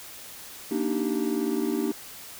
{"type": "chord", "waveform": "triangle", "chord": "Eb major seventh", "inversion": "second", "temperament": "just", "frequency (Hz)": [233.3, 291.7, 311.1, 388.9], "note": ["Bb3", "D4", "Eb4", "G4"], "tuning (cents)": [2, -12, 0, -14], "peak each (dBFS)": -28, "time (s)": [0.71, 1.92], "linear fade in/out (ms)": 5, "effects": ["white hiss -43 dBFS RMS until 2.39 s"]}